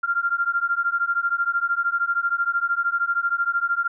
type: beating tone pair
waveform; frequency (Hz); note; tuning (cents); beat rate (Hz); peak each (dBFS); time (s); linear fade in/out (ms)
sine; 1384 / 1397; F6 / F6; -16 / 0; 13; -23; 0.03-3.88; 10
effects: none